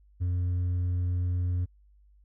triangle tone with hard clipping, 89.2 Hz, F2, 37 cents sharp, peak -24 dBFS, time 0.2-1.66 s, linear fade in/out 20 ms, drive 1 dB, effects added 50 Hz sine -56 dBFS peak until 2.24 s

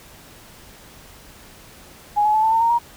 sine tone with pitch steps, 830.6 / 848.5 / 866.9 / 885.6 / 904.7 / 924.3 / 944.2 Hz, G#5 / G#5 / A5 / A5 / A5 / A#5 / A#5, 0 / +37 / -26 / +11 / +48 / -15 / +22 cents, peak -14 dBFS, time 2.16-2.79 s, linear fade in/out 20 ms, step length 90 ms, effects pink hiss -45 dBFS RMS until 2.96 s

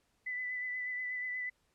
sine tone with vibrato, 1996 Hz, B6, 18 cents sharp, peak -35 dBFS, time 0.26-1.5 s, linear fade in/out 10 ms, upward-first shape sine, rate 8.3 Hz, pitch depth 20 cents each way, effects pink hiss -75 dBFS RMS until 1.74 s + low-pass 11000 Hz 12 dB/octave

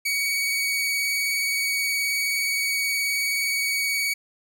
sawtooth tone with vibrato, 2249 Hz, C#7, 24 cents sharp, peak -19 dBFS, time 0.05-4.14 s, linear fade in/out 10 ms, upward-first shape sine, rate 19 Hz, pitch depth 16 cents each way, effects none

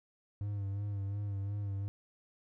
triangle tone with vibrato, 100.5 Hz, G2, 44 cents sharp, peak -32 dBFS, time 0.41-1.88 s, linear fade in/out 0 ms, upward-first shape sine, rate 2.8 Hz, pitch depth 43 cents each way, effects none

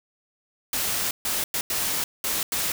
white noise bursts at uneven times, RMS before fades -26 dBFS, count 6, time 0.73-1.11 / 1.25-1.44 / 1.54-1.61 / 1.7-2.04 / 2.24-2.43 / 2.52-2.72 s, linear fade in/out 2 ms, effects none

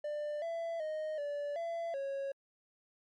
triangle tone with pitch steps, 594 / 668 / 620 / 579 / 673 / 550 Hz, D5 / E5 / D#5 / D5 / E5 / C#5, +20 / +23 / -6 / -25 / +36 / -14 cents, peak -33 dBFS, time 0.04-2.32 s, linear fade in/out 5 ms, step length 380 ms, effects MP3 48 kbps

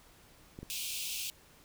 clicks, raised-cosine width 3 ms, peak -31 dBFS, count 2, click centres 0.589 / 0.63 s
pink high-pass noise, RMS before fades -38 dBFS, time 0.7-1.3 s, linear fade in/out 0 ms, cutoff 2400 Hz, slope 96 dB/octave
effects pink hiss -60 dBFS RMS until 1.64 s

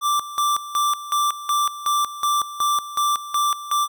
square tone with tremolo, 1174.7 Hz, D6, in tune, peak -18 dBFS, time 0.01-3.88 s, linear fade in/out 50 ms, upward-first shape square, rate 2.7 Hz, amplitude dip 80%, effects none

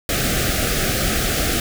pink band-stop noise, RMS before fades -20 dBFS, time 0.09-1.6 s, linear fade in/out 2 ms, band 780 to 1200 Hz, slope 96 dB/octave, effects none

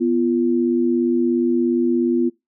sine tone pair together, 247 / 344.1 Hz, B3 / F4, 0 / -26 cents, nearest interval tritone, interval 574 cents, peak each -18 dBFS, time 0-2.3 s, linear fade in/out 20 ms, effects noise-tail reverb RT60 0.2 s tail -23 dB re dry

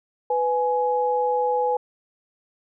sine tone pair together, 497.3 / 838 Hz, B4 / G#5, +12 / +15 cents, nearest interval major sixth, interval 903 cents, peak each -22 dBFS, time 0.3-1.77 s, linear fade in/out 5 ms, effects none

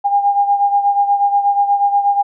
sine beating tone pair, 806 / 814.3 Hz, G5 / G#5, +48 / -34 cents, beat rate 8.3 Hz, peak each -12 / -18 dBFS, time 0.04-2.23 s, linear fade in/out 20 ms, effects none

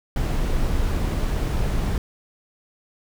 brown noise, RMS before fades -22 dBFS, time 0.16-1.98 s, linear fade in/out 2 ms, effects none

